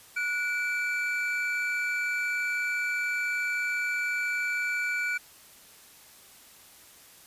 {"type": "tone pair together", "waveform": "triangle", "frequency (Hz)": [1463, 2322], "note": ["F#6", "D7"], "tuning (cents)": [-20, -20], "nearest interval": "minor sixth", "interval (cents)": 800, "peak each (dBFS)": -28, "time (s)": [0.16, 5.18], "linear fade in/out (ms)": 10, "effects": ["white hiss -53 dBFS RMS until 7.26 s", "resampled to 32000 Hz"]}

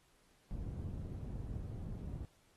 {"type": "low-pass noise", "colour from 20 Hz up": "white", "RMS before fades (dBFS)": -43, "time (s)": [0.51, 2.25], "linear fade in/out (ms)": 0, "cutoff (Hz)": 120, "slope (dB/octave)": 12, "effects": ["pink hiss -71 dBFS RMS until 2.56 s", "AAC 32 kbps"]}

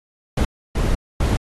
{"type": "noise bursts at uneven times", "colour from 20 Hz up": "brown", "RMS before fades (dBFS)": -18, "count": 3, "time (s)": [[0.37, 0.45], [0.75, 0.95], [1.2, 1.37]], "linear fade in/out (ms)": 5, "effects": ["AAC 32 kbps"]}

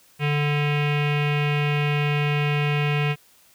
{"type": "tone with low-pass filter", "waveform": "square", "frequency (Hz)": 146.83, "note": "D3", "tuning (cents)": 0, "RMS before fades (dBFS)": -22, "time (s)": [0.19, 3.16], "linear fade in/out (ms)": 50, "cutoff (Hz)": 2600, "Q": 5.3, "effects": ["white hiss -56 dBFS RMS until 3.54 s"]}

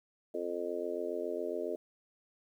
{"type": "harmonic tone", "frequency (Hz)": 87.31, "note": "F2", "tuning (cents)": 0, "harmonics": [3, 4, 5, 6, 7], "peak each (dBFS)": [-45, -39, -38, -43, -39], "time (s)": [0.34, 1.76], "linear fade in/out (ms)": 5, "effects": ["11-bit"]}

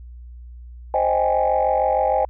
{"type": "chord", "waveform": "sine", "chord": "Ab major seventh", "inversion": "first", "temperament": "equal", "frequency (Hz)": [523.3, 622.3, 784, 830.6], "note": ["C5", "Eb5", "G5", "Ab5"], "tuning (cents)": [0, 0, 0, 0], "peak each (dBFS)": -21, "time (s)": [0.94, 2.25], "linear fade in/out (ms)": 2, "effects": ["tanh soft clip ceiling -9 dBFS", "added 60 Hz sine -36 dBFS peak until 2.29 s"]}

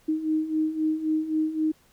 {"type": "beating tone pair", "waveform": "sine", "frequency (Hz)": [310, 313.8], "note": ["D#4", "D#4"], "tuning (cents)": [-6, 15], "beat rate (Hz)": 3.8, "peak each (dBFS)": [-29, -24], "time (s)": [0.08, 1.72], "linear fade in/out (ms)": 10, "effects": ["pink hiss -61 dBFS RMS until 1.92 s"]}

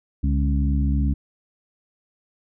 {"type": "harmonic tone with a mistuned harmonic", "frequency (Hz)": 69.3, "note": "C#2", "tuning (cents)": 0, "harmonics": [1, 2, 3, 4], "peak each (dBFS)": [-19, -26, -27, -29], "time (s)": [0.23, 1.14], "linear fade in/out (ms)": 10, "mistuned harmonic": 2, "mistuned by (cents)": 70, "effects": []}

